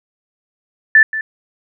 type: tone with echo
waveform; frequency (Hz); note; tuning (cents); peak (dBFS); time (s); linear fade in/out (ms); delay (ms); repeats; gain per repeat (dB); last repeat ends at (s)
sine; 1760; A6; 0; -4; 0.95-1.03; 2; 180; 1; -14; 1.21
effects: none